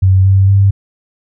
sine tone with pitch steps, 94.7 / 96.63 / 98.61 Hz, F#2 / G2 / G2, +41 / -24 / +11 cents, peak -5 dBFS, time 0.02-0.71 s, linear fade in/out 10 ms, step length 230 ms, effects none

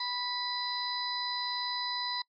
harmonic tone with a mistuned harmonic, 984 Hz, B5, 7 cents flat, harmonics 1 / 2 / 4 / 5, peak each -37 / -41 / -35 / -39 dBFS, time 0-2.22 s, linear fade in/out 5 ms, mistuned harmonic 4, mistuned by +36 cents, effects noise-tail reverb RT60 0.1 s tail -23 dB re dry + AAC 64 kbps

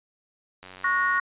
click train, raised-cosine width 0.3 ms, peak -27 dBFS, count 52, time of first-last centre 0.63-1.18 s, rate 92.8 Hz
sine chord, F# major, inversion second, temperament equal with one note detuned, 1108.7 / 1453.7 / 1864.7 Hz, C#6 / F#6 / A#6, 0 / -31 / 0 cents, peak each -25 dBFS, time 0.84-1.2 s, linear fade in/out 5 ms
effects resampled to 8000 Hz

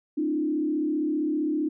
sine tone with frequency modulation, 303.9 Hz, D#4, 41 cents flat, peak -23 dBFS, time 0.17-1.69 s, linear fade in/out 10 ms, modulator 35.3 Hz, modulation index 0.87, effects none

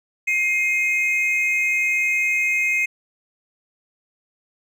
triangle tone pair together, 2122 / 2521 Hz, C7 / D#7, +24 / +22 cents, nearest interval minor third, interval 298 cents, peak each -19 dBFS, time 0.27-2.86 s, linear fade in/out 10 ms, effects none

